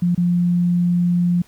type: tone with dropouts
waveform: sine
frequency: 175.4 Hz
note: F3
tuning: 8 cents sharp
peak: -14 dBFS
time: 0.02-1.42 s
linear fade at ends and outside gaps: 5 ms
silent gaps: 0.149-0.176 s
effects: pink hiss -52 dBFS RMS until 1.47 s